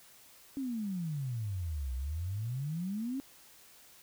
sine exponential two-way sweep, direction down then up, 280.6 to 61.74 to 278.5 Hz, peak -33 dBFS, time 0.57-3.2 s, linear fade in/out 0 ms, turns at 1.94 s, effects white hiss -58 dBFS RMS until 4.02 s

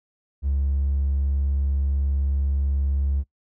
triangle tone, 69.3 Hz, C#2, in tune, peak -17 dBFS, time 0.42-3.24 s, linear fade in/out 50 ms, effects noise-tail reverb RT60 0.1 s tail -20 dB re dry + tanh soft clip ceiling -15 dBFS

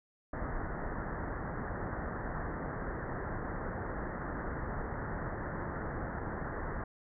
pink low-pass noise, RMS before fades -38 dBFS, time 0.33-6.84 s, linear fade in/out 5 ms, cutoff 1900 Hz, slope 96 dB/octave, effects none

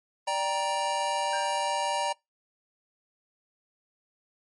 square chord, G minor, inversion second, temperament just, 588 / 784 / 940.8 Hz, D5 / G5 / Bb5, +2 / 0 / +16 cents, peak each -33 / -33 / -29 dBFS, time 0.27-2.13 s, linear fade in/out 10 ms
triangle tone with exponential decay, 1593 Hz, G6, 27 cents sharp, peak -31 dBFS, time 1.33-1.79 s, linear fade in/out 2 ms, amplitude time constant 100 ms
effects noise-tail reverb RT60 0.2 s tail -25 dB re dry + MP3 48 kbps

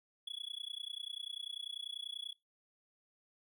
triangle tone with amplitude modulation, 3380 Hz, G#7, 30 cents sharp, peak -36 dBFS, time 0.27-2.33 s, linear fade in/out 5 ms, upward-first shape sine, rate 30.2 Hz, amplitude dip 100%, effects noise-tail reverb RT60 0.2 s tail -21 dB re dry

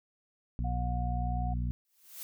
harmonic tone, 60.1 Hz, B1, 46 cents flat, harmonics 1 / 2 / 3 / 4, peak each -31 / -35 / -41 / -43 dBFS, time 0.59-1.71 s, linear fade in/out 0 ms
sine tone with pitch glide, 720 to 729.2 Hz, F#5 to F#5, -47 to -25 cents, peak -37 dBFS, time 0.64-1.54 s, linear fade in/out 10 ms, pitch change +22 cents, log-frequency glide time 1.08-1.36 s
blue noise with exponential growth, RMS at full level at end -40 dBFS, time 1.85-2.23 s, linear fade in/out 0 ms, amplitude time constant 82 ms
effects none

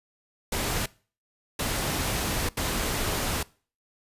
pink noise bursts at uneven times, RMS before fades -28 dBFS, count 3, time 0.52-0.86 / 1.59-2.49 / 2.57-3.43 s, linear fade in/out 5 ms, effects noise-tail reverb RT60 0.4 s tail -22 dB re dry + resampled to 32000 Hz

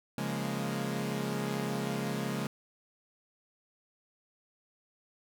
sawtooth chord, Bb minor seventh, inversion first, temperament equal, 138.59 / 174.61 / 207.7 / 233.1 Hz, Db3 / F3 / Ab3 / Bb3, 0 / 0 / 0 / 0 cents, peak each -33 / -35 / -32 / -35 dBFS, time 0.18-2.47 s, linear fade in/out 2 ms, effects none

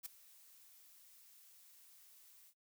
blue noise with ADSR envelope, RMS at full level -43 dBFS, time 0.03-2.54 s, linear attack 28 ms, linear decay 8 ms, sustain -20 dB, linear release 64 ms, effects noise-tail reverb RT60 0.1 s tail -19 dB re dry

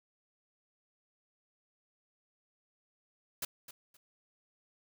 white noise with echo, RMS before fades -36 dBFS, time 3.42-3.45 s, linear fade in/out 5 ms, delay 260 ms, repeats 2, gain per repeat -13 dB, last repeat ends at 3.97 s, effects none

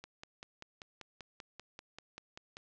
click train, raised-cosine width 0.2 ms, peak -29 dBFS, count 14, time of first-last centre 0.04-2.569 s, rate 5.14 Hz, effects low-pass 7000 Hz 12 dB/octave

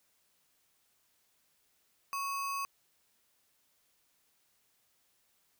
sine tone with sample-and-hold, 1108.7 Hz, C#6, in tune, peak -33 dBFS, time 2.13-2.65 s, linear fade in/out 0 ms, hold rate 3675 Hz, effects white hiss -73 dBFS RMS until 5.59 s

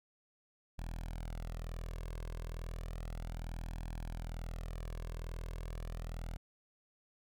sawtooth tone with flanger, 41.12 Hz, E1, 4 cents flat, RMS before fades -42 dBFS, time 0.78-6.37 s, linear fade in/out 10 ms, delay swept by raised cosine 1.2 to 1.89 ms, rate 0.33 Hz, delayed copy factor +0.6, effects none

